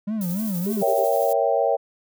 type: tone with vibrato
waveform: triangle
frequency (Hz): 196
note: G3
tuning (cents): 0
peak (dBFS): -21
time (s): 0.07-0.83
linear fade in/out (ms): 10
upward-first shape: sine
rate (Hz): 3.4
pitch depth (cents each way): 220
type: noise with tremolo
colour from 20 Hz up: violet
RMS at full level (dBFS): -33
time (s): 0.21-1.33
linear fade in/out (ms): 2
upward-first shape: triangle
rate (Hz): 12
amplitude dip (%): 40
type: tone bursts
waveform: sine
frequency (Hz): 400.7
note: G4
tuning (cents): +38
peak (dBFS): -25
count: 4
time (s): 0.66-1.044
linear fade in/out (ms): 10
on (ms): 69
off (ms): 36
type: chord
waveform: sine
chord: A# diminished seventh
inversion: none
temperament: equal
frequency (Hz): 466.2 / 554.4 / 659.3 / 784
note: A#4 / C#5 / E5 / G5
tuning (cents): 0 / 0 / 0 / 0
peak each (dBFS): -24 / -22 / -23 / -24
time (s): 0.81-1.77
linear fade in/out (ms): 20
effects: none